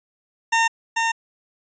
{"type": "tone with echo", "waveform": "20% pulse", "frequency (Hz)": 912, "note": "A#5", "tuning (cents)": -38, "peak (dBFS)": -11, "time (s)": [0.52, 0.68], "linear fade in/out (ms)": 10, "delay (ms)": 440, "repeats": 1, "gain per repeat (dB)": -3, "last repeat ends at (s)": 1.12, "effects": ["resampled to 16000 Hz"]}